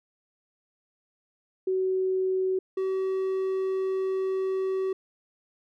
sine / triangle tone pair in turn, 375.8 / 380.4 Hz, F#4 / F#4, +27 / +48 cents, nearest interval unison, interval 21 cents, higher second, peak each -23 dBFS, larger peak neither, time 1.67-2.59 / 2.77-4.93 s, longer second, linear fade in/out 5 ms, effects none

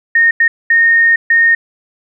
sine tone bursts at uneven times, 1843 Hz, A#6, 20 cents flat, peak -6 dBFS, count 4, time 0.15-0.31 / 0.4-0.48 / 0.7-1.16 / 1.3-1.55 s, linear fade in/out 5 ms, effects none

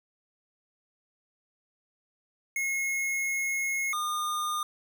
square tone pair in turn, 2166 / 1215.6 Hz, C#7 / D#6, -41 / -41 cents, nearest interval minor seventh, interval 1000 cents, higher first, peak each -28 / -29 dBFS, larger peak first, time 2.56-3.93 / 3.93-4.63 s, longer first, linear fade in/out 2 ms, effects none

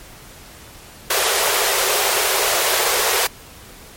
pink high-pass noise, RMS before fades -18 dBFS, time 1.1-3.27 s, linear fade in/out 5 ms, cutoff 370 Hz, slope 96 dB/octave, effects pink hiss -41 dBFS RMS until 3.96 s + MP3 64 kbps

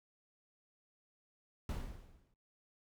brown noise with exponential decay, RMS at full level -35 dBFS, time 1.69-2.34 s, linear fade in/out 2 ms, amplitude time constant 140 ms, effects noise-tail reverb RT60 0.2 s tail -25 dB re dry

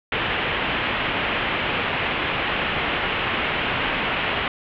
white low-pass noise, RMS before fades -24 dBFS, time 0.12-4.48 s, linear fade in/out 2 ms, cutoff 3100 Hz, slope 48 dB/octave, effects none

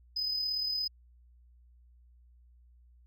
sine tone with amplitude modulation, 5020 Hz, D#8, 15 cents sharp, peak -26 dBFS, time 0.16-0.88 s, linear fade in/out 10 ms, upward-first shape sine, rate 37.2 Hz, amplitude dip 50%, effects tanh soft clip ceiling -27 dBFS + added 60 Hz sine -57 dBFS peak until 3.06 s

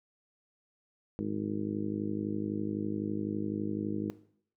harmonic tone, 51.91 Hz, G#1, in tune, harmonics 2 / 3 / 4 / 5 / 6 / 7 / 8 / 9, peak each -43 / -45 / -35 / -45 / -36 / -41 / -46 / -44 dBFS, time 1.19-4.1 s, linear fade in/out 0 ms, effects noise-tail reverb RT60 0.6 s tail -17 dB re dry

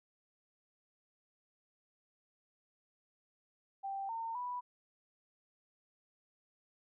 sine tone with pitch steps, 784 / 910 / 985 Hz, G5 / A#5 / B5, 0 / -42 / -5 cents, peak -37 dBFS, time 3.83-4.61 s, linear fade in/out 20 ms, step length 260 ms, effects none

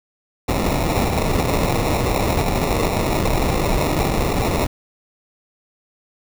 pink noise with sample-and-hold, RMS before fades -19 dBFS, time 0.48-4.67 s, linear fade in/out 10 ms, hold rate 1575 Hz, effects none

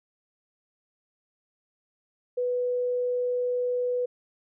sine tone, 493.9 Hz, B4, in tune, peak -24 dBFS, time 2.37-4.06 s, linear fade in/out 10 ms, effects none

